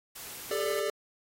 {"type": "noise", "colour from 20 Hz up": "white", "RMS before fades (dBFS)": -43, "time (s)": [0.15, 0.81], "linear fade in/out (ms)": 10}
{"type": "chord", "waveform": "square", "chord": "G suspended second", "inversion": "none", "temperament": "equal with one note detuned", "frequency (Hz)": [400.5, 440, 587.3], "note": ["G4", "A4", "D5"], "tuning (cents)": [37, 0, 0], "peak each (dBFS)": -34, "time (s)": [0.51, 0.9], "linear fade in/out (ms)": 2}
{"effects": ["AAC 48 kbps"]}